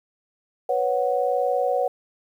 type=chord; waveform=sine; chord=B suspended second; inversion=none; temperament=equal; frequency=493.9 / 554.4 / 740 Hz; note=B4 / C#5 / F#5; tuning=0 / 0 / 0 cents; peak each=-24 dBFS; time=0.69-1.88 s; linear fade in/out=5 ms; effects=9-bit